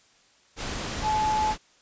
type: tone in noise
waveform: sine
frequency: 860 Hz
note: A5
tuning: 40 cents flat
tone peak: -22 dBFS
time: 1.02-1.55 s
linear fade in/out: 50 ms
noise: pink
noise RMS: -32 dBFS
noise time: 0.56-1.58 s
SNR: +7 dB
effects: white hiss -60 dBFS RMS until 1.81 s + resampled to 16000 Hz